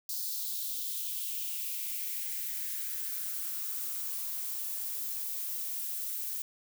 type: noise with high-pass filter sweep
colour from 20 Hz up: violet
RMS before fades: -36 dBFS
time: 0.09-6.42 s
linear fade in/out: 2 ms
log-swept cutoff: 4600 to 430 Hz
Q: 2.9
effects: none

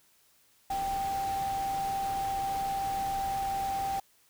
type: tone in noise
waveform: sine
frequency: 784 Hz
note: G5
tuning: in tune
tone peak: -29 dBFS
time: 0.7-4 s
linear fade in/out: 5 ms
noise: pink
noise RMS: -42 dBFS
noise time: 0.7-4 s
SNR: +10 dB
effects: white hiss -65 dBFS RMS until 4.29 s

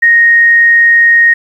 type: tone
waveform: sine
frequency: 1864.7 Hz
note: A#6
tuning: in tune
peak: -3 dBFS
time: 0.02-1.34 s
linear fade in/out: 10 ms
effects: 7-bit

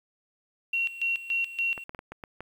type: tone with tremolo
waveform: sine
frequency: 2738 Hz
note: F7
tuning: 35 cents flat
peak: -24 dBFS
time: 0.73-1.84 s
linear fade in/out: 5 ms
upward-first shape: square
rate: 3.5 Hz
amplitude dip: 80%
type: clicks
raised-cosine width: 0.5 ms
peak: -24 dBFS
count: 7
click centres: 1.778 / 1.894 / 1.948 / 1.991 / 2.12 / 2.238 / 2.406 s
effects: 9-bit

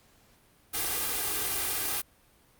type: noise with comb filter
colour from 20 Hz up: white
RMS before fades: -30 dBFS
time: 0.73-2.02 s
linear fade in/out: 20 ms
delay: 2.5 ms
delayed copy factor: +0.6
effects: pink hiss -62 dBFS RMS until 2.59 s + Opus 48 kbps

